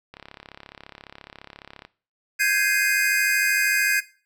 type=click train; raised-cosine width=0.3 ms; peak=-24 dBFS; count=60; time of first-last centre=0.14-1.85 s; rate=34.5 Hz
type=chord; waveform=square; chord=Ab major seventh; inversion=third; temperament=equal; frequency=1568 / 1661.2 / 2093 / 2489 Hz; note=G6 / Ab6 / C7 / Eb7; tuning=0 / 0 / 0 / 0 cents; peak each=-26 / -23 / -26 / -25 dBFS; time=2.39-4.01 s; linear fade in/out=20 ms
effects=noise-tail reverb RT60 0.4 s tail -19 dB re dry